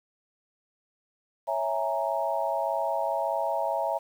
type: chord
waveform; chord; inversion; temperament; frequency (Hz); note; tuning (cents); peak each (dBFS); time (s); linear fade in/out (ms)
sine; A# half-diminished seventh; first; equal; 554.4 / 659.3 / 830.6 / 932.3; C#5 / E5 / G#5 / A#5; 0 / 0 / 0 / 0; -32 / -29 / -32 / -31; 1.47-3.99; 20
effects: 9-bit